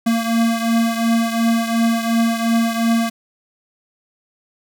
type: beating tone pair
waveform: square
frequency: 228.8 / 231.6 Hz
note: A#3 / A#3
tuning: -32 / -11 cents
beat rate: 2.8 Hz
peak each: -17 / -22 dBFS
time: 0.06-3.1 s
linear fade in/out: 10 ms
effects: none